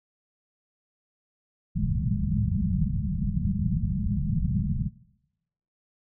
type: low-pass noise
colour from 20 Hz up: white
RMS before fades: -26 dBFS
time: 1.75-4.89 s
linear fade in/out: 20 ms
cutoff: 210 Hz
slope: 96 dB/octave
effects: noise-tail reverb RT60 0.9 s tail -21 dB re dry